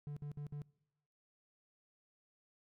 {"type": "tone bursts", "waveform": "triangle", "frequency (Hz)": 146.2, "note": "D3", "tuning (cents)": -7, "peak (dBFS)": -39, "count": 4, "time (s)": [0.07, 0.618], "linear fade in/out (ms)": 0, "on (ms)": 95, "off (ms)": 56, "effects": ["noise-tail reverb RT60 0.9 s tail -24 dB re dry"]}